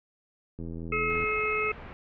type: click train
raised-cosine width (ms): 3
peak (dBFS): -26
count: 55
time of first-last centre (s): 0.59-1.24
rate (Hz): 83.1
type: harmonic tone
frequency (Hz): 428.6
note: A4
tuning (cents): -45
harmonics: 1 / 3 / 5 / 6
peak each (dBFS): -31 / -31 / -31 / -31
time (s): 0.92-1.72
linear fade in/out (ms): 5
type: low-pass noise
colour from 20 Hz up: pink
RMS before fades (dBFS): -44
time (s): 1.1-1.93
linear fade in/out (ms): 0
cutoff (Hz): 2500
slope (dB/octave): 24
effects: none